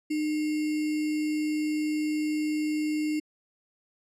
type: tone with sample-and-hold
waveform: sine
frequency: 304.5 Hz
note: D#4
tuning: 37 cents flat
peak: -25 dBFS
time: 0.1-3.2 s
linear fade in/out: 10 ms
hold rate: 2450 Hz
effects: low-pass 10000 Hz 12 dB/octave